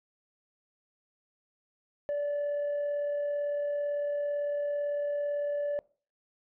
sine tone with amplitude modulation, 580 Hz, D5, 22 cents flat, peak -25 dBFS, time 2.09-5.79 s, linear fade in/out 0 ms, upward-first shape sine, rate 37.9 Hz, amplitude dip 25%, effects noise-tail reverb RT60 0.4 s tail -24 dB re dry + tanh soft clip ceiling -27 dBFS

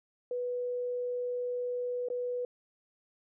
sine tone with dropouts, 492.1 Hz, B4, 6 cents flat, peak -31 dBFS, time 0.31-2.45 s, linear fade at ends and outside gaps 2 ms, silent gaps 2.086-2.101 s, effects none

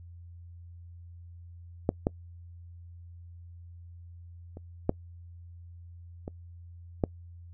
clicks, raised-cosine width 2 ms, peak -10 / -11 / -30 / -10 / -23 / -11 dBFS, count 6, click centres 1.891 / 2.069 / 4.571 / 4.894 / 6.279 / 7.038 s, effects noise-tail reverb RT60 0.1 s tail -25 dB re dry + added 86 Hz sine -45 dBFS peak until 7.53 s

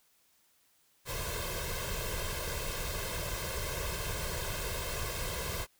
pink noise with comb filter, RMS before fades -36 dBFS, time 1.05-5.67 s, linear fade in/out 50 ms, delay 1.9 ms, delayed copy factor +0.8, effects white hiss -69 dBFS RMS until 5.79 s

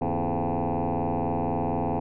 sine tone with frequency modulation, 264.6 Hz, C4, 20 cents sharp, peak -22 dBFS, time 0.01-2 s, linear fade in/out 10 ms, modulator 84.3 Hz, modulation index 7.3, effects tanh soft clip ceiling -21 dBFS

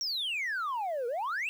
sine exponential two-way sweep, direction down then up, 5720 to 457.6 to 2784 Hz, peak -28 dBFS, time 0.01-1.49 s, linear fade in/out 0 ms, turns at 1.07 s, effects tanh soft clip ceiling -29 dBFS + 10-bit

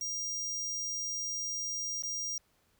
square tone with dropouts, 5700 Hz, F8, 34 cents sharp, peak -34 dBFS, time 0.01-2.38 s, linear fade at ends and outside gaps 2 ms, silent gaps 2.023-2.035 s, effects pink hiss -71 dBFS RMS until 2.79 s

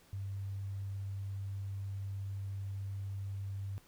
sine tone, 98.3 Hz, G2, 5 cents sharp, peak -37 dBFS, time 0.13-3.78 s, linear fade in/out 0 ms, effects pink hiss -64 dBFS RMS until 3.87 s

